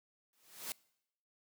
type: noise with exponential growth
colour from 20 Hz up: white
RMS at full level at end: -38 dBFS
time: 0.33-0.72 s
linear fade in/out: 1 ms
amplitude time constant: 83 ms
effects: noise-tail reverb RT60 0.8 s tail -24 dB re dry + high-pass 150 Hz 12 dB/octave